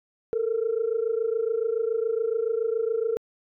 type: tone pair together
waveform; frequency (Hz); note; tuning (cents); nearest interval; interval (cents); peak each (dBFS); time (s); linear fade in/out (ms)
sine; 440 / 467.1; A4 / A#4; 0 / +3; minor second; 103; -25; 0.33-3.17; 0
effects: tanh soft clip ceiling -17 dBFS